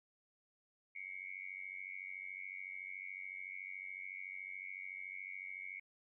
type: tone with amplitude modulation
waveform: sine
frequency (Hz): 2204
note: C#7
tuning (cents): -11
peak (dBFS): -40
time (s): 0.95-5.8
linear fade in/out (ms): 10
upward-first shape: sine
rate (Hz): 93.8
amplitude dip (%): 100
effects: none